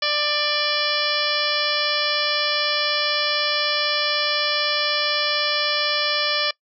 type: harmonic tone with a mistuned harmonic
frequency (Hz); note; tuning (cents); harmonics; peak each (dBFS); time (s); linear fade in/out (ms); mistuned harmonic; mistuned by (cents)
592; D5; +14; 1 / 2 / 3 / 4 / 5 / 6 / 7 / 8 / 9; -28 / -28 / -28 / -28 / -28 / -28 / -28 / -28 / -28; 0.02-6.51; 5; 6; -77
effects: noise-tail reverb RT60 0.1 s tail -23 dB re dry